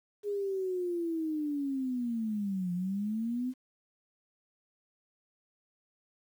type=linear two-way sweep; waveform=sine; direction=down then up; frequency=415.3 to 174.61 to 259.6 Hz; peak=-30 dBFS; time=0.23-3.54 s; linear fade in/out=50 ms; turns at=2.73 s; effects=10-bit